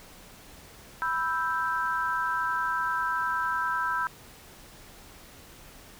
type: chord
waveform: sine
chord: E minor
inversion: second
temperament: equal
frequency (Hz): 987.8 / 1318.5 / 1568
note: B5 / E6 / G6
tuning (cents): 0 / 0 / 0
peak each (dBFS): -30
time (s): 1.02-4.07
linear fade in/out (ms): 0
effects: pink hiss -50 dBFS RMS until 5.99 s